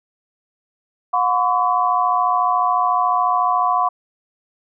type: tone cluster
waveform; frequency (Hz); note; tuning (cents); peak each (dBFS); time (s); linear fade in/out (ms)
sine; 723 / 1018 / 1132; F#5 / C6 / C#6; -40 / -48 / +36; -19; 1.13-3.89; 10
effects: none